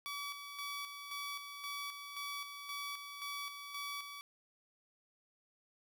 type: tone with tremolo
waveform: 15% pulse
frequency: 1143 Hz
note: D6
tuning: 47 cents flat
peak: -34 dBFS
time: 0.06-4.21 s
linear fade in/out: 0 ms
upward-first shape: square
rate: 1.9 Hz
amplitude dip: 50%
effects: none